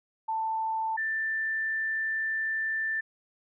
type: tone pair in turn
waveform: sine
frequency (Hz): 887 / 1774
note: A5 / A6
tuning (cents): +14 / +14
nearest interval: octave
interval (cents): 1200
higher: second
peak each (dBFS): -27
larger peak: neither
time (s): 0.28-0.97 / 0.97-3.01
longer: second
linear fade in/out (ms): 10
effects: none